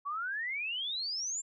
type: exponential sweep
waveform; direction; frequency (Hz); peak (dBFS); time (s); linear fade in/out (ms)
sine; up; 1104 to 7440; -33; 0.05-1.42; 20
effects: none